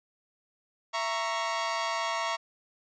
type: chord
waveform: sawtooth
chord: A# diminished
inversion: second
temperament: equal with one note detuned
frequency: 666.1 / 932.3 / 1108.7 Hz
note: E5 / A#5 / C#6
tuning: +18 / 0 / 0 cents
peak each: -30 / -29 / -29 dBFS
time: 0.93-2.37 s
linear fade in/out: 20 ms
effects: resampled to 16000 Hz